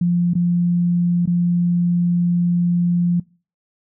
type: tone with dropouts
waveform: sine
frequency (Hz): 174.4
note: F3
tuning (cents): -2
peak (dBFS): -14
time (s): 0.01-3.2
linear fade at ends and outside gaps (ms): 5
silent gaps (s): 0.336-0.352 / 1.258-1.274
effects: noise-tail reverb RT60 0.4 s tail -25 dB re dry